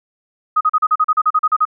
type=tone bursts; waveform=sine; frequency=1253 Hz; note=D#6; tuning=12 cents sharp; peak=-10 dBFS; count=13; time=0.56-1.653 s; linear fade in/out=10 ms; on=49 ms; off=38 ms; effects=none